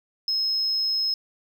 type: tone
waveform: sine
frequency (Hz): 5160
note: E8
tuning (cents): -38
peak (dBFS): -20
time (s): 0.28-1.14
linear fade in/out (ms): 2
effects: tanh soft clip ceiling -19 dBFS